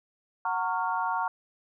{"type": "chord", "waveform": "sine", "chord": "Gb major seventh", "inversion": "none", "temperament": "equal with one note detuned", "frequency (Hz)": [740, 918.4, 1108.7, 1396.9], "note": ["Gb5", "Bb5", "Db6", "F6"], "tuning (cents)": [0, -26, 0, 0], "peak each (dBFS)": [-33, -29, -32, -34], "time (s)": [0.45, 1.28], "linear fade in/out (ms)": 2, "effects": []}